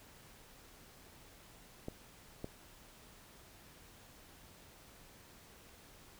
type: clicks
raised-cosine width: 2 ms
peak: -27 dBFS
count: 2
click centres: 1.884 / 2.444 s
effects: pink hiss -59 dBFS RMS until 6.19 s